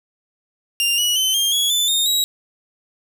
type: tone with pitch steps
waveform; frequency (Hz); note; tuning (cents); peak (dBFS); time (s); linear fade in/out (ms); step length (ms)
sawtooth; 2794 / 2924 / 3061 / 3204 / 3353 / 3510 / 3674 / 3845; F7 / F#7 / G7 / G7 / G#7 / A7 / A#7 / B7; 0 / -21 / -42 / +37 / +16 / -5 / -26 / -47; -13; 0.8-2.24; 0; 180
effects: none